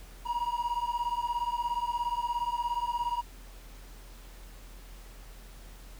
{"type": "beating tone pair", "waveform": "triangle", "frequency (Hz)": [947, 964], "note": ["A#5", "B5"], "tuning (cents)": [27, -42], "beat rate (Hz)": 17, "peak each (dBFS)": -30, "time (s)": [0.25, 3.22], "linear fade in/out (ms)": 20, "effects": ["added 42 Hz sine -46 dBFS peak until 5.99 s", "pink hiss -54 dBFS RMS until 5.99 s"]}